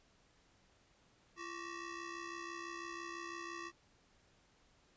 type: ring-modulated tone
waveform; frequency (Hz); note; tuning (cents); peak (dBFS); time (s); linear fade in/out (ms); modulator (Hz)
20% pulse; 748; F#5; +19; -36; 1.36-3.72; 50; 407
effects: pink hiss -70 dBFS RMS until 4.96 s + resampled to 16000 Hz